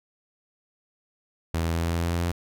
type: tone with pitch steps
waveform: sawtooth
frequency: 82.41 / 82.94 / 83.46 / 84 / 84.53 / 85.07 / 85.61 / 86.16 Hz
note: E2 / E2 / E2 / E2 / E2 / F2 / F2 / F2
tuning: 0 / +11 / +22 / +33 / +44 / -45 / -34 / -23 cents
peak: -20 dBFS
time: 1.54-2.316 s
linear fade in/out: 0 ms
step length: 97 ms
effects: none